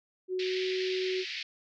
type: tone with pitch glide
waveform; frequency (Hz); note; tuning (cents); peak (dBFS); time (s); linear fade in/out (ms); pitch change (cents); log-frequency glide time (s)
sine; 370 to 372.4; F#4 to F#4; 0 to +11; -29; 0.28-1.25; 50; +11; 0.41-0.63
type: band-pass noise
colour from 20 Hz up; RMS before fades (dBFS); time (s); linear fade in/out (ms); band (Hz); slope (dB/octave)
pink; -38; 0.39-1.43; 5; 1900 to 5000; 48
effects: none